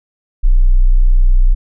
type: tone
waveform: sine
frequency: 30.87 Hz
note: B0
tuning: in tune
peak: -5 dBFS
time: 0.43-1.55 s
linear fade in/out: 20 ms
effects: none